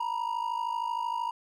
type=ring-modulated tone; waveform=triangle; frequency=949 Hz; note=A#5; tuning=31 cents sharp; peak=-24 dBFS; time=0-1.31 s; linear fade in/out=5 ms; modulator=26.5 Hz; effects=none